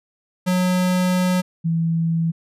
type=tone pair in turn; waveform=square / sine; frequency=182.3 / 164.94 Hz; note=F#3 / E3; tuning=-25 / +1 cents; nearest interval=major second; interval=174 cents; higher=first; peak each=-17 dBFS; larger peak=neither; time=0.46-1.42 / 1.64-2.32 s; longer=first; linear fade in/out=20 ms; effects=resampled to 32000 Hz